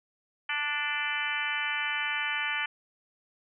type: harmonic tone with a mistuned harmonic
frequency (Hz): 293.7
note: D4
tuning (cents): 0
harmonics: 3 / 4 / 5 / 6 / 7 / 8 / 9 / 10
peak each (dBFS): -39 / -40 / -36 / -34 / -37 / -34 / -39 / -37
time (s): 0.49-2.66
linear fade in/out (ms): 5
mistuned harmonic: 10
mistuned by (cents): +37
effects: none